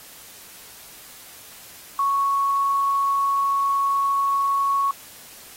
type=tone; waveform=sine; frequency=1108.7 Hz; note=C#6; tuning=in tune; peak=-18 dBFS; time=1.99-4.91 s; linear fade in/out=2 ms; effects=white hiss -44 dBFS RMS until 5.56 s + AAC 48 kbps